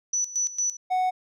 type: tone with tremolo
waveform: sine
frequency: 5950 Hz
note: F#8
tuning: 9 cents sharp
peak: -22 dBFS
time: 0.13-0.77 s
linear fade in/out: 5 ms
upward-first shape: square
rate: 4.4 Hz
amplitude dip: 80%
type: tone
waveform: triangle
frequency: 740 Hz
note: F#5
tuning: in tune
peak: -19 dBFS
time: 0.9-1.11 s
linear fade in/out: 20 ms
effects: none